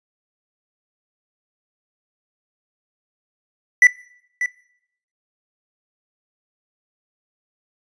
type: tone with echo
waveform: triangle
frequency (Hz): 1975.5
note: B6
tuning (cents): 0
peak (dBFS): -5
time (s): 3.82-3.87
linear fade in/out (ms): 2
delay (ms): 590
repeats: 1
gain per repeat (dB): -12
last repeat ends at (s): 4.46
effects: noise-tail reverb RT60 0.7 s tail -20 dB re dry + resampled to 22050 Hz